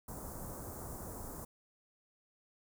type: band-stop noise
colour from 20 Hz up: pink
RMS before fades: -45 dBFS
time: 0.08-1.45 s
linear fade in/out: 5 ms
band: 1200 to 7300 Hz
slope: 24 dB/octave
effects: none